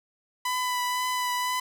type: tone with vibrato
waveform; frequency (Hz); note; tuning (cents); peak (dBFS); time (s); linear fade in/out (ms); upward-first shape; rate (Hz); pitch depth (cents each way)
sawtooth; 997; B5; +16; -22; 0.45-1.6; 5; triangle; 2; 18
effects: none